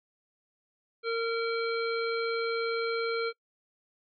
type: harmonic tone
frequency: 459.3 Hz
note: A#4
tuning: 26 cents flat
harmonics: 1 / 3 / 5 / 7 / 9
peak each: -29 / -34 / -38 / -46 / -40 dBFS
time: 1.03-3.33 s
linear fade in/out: 50 ms
effects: noise-tail reverb RT60 0.1 s tail -25 dB re dry